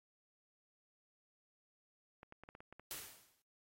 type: clicks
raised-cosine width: 0.5 ms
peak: -38 dBFS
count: 9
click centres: 2.231 / 2.324 / 2.436 / 2.489 / 2.551 / 2.605 / 2.726 / 2.796 / 2.946 s
type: noise with exponential decay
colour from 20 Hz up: white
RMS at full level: -42 dBFS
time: 2.91-3.42 s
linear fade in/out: 0 ms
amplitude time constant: 110 ms
effects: AAC 48 kbps